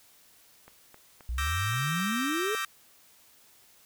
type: click train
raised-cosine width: 0.5 ms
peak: -34 dBFS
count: 6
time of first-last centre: 0.68-1.999 s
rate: 3.79 Hz
type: exponential sweep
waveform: sine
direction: up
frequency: 57.3 to 444.6 Hz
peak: -29 dBFS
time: 1.29-2.55 s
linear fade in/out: 0 ms
type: chord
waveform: 30% pulse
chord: E half-diminished seventh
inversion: third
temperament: equal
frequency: 1174.7 / 1318.5 / 1568 / 1864.7 Hz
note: D6 / E6 / G6 / Bb6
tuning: 0 / 0 / 0 / 0 cents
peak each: -33 dBFS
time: 1.38-2.65 s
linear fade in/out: 2 ms
effects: white hiss -59 dBFS RMS until 3.85 s